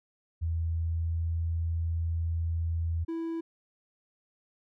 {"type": "tone with pitch glide", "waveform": "sine", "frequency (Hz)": [82.41, 82.94], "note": ["E2", "E2"], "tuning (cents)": [0, 11], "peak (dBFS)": -27, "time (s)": [0.41, 3.05], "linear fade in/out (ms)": 20, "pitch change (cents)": 11, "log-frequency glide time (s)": [0.73, 1.29]}
{"type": "tone", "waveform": "triangle", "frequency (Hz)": 329.6, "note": "E4", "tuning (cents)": 0, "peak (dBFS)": -29, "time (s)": [3.08, 3.41], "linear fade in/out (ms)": 10}
{"effects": []}